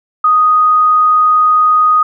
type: tone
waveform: sine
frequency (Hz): 1244.5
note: D#6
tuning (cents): 0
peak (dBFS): -6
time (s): 0.24-2.03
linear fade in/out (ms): 5
effects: none